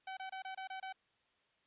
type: tone bursts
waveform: sawtooth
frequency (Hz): 762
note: G5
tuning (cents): -49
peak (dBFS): -38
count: 7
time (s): 0.07-0.926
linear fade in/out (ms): 5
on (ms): 100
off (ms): 26
effects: white hiss -75 dBFS RMS until 1.66 s + resampled to 8000 Hz